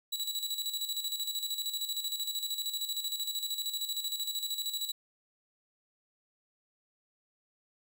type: tone with tremolo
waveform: sawtooth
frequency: 3919 Hz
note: B7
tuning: 14 cents flat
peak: -28 dBFS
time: 0.12-4.92 s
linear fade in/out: 10 ms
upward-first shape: square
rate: 13 Hz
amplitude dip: 60%
effects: none